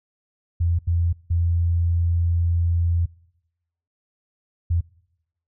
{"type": "tone bursts at uneven times", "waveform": "sine", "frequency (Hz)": 85.2, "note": "F2", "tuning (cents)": -42, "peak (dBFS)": -17, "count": 4, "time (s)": [[0.6, 0.79], [0.87, 1.13], [1.3, 3.06], [4.7, 4.81]], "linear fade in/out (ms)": 10, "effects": ["noise-tail reverb RT60 0.9 s tail -25 dB re dry"]}